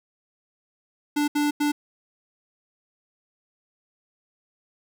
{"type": "tone bursts at uneven times", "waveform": "square", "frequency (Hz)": 293.7, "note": "D4", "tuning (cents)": 0, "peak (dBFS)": -21, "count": 3, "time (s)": [[1.16, 1.28], [1.35, 1.51], [1.6, 1.72]], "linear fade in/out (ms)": 10, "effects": []}